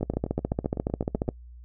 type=two click trains; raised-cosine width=2 ms; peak=-19 / -12 dBFS; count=11 / 19; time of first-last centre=0.01-1.281 / 0.03-1.289 s; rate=7.87 / 14.3 Hz; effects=noise-tail reverb RT60 0.1 s tail -24 dB re dry + added 60 Hz sine -43 dBFS peak until 1.64 s